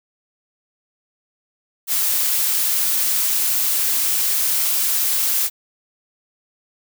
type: noise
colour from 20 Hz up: blue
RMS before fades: -19 dBFS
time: 1.87-5.5 s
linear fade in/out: 50 ms
effects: none